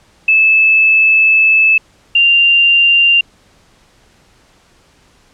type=tone pair in turn; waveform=sine; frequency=2616 / 2784 Hz; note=E7 / F7; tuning=-14 / -6 cents; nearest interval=minor second; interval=108 cents; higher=second; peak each=-6 dBFS; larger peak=neither; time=0.28-1.78 / 2.15-3.21 s; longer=first; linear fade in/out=5 ms; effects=pink hiss -50 dBFS RMS until 5.33 s + low-pass 8000 Hz 12 dB/octave